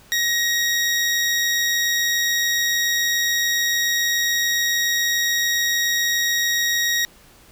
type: tone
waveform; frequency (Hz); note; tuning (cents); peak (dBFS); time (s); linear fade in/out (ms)
20% pulse; 1887; A#6; +21; -13; 0.12-7.05; 0
effects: pink hiss -50 dBFS RMS until 7.51 s